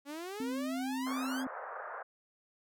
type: exponential sweep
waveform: sawtooth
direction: up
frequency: 275.8 to 1697 Hz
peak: -36 dBFS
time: 0.05-1.45 s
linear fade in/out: 50 ms
type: tone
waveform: sine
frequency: 261.6 Hz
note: C4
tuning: in tune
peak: -34 dBFS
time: 0.4-1.47 s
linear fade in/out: 2 ms
type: band-pass noise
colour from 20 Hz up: white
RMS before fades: -43 dBFS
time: 1.06-2.03 s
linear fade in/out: 10 ms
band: 470 to 1600 Hz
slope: 48 dB/octave
effects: none